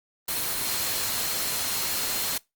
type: tone in noise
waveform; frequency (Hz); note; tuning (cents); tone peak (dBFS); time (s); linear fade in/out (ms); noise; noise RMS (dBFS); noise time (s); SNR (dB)
sine; 4186; C8; 0; -36; 0.28-2.38; 5; white; -28; 0.28-2.38; -11
effects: noise-tail reverb RT60 0.2 s tail -23 dB re dry + Opus 32 kbps